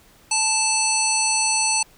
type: harmonic tone with a mistuned harmonic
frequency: 880 Hz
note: A5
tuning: in tune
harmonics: 1 / 3 / 5 / 7 / 9 / 10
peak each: -25 / -25 / -25 / -25 / -25 / -25 dBFS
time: 0.31-1.83 s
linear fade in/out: 5 ms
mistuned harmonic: 7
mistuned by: -38 cents
effects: pink hiss -53 dBFS RMS until 1.97 s